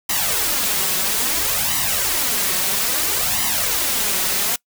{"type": "noise with flanger", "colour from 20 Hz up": "white", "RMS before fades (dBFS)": -20, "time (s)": [0.09, 4.56], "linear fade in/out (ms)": 5, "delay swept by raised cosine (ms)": [1, 5.4], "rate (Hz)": 0.6, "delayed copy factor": 0.65, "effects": ["noise-tail reverb RT60 0.1 s tail -24 dB re dry"]}